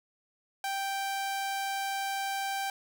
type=tone; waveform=sawtooth; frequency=784 Hz; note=G5; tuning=in tune; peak=-27 dBFS; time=0.64-2.7 s; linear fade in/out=2 ms; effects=none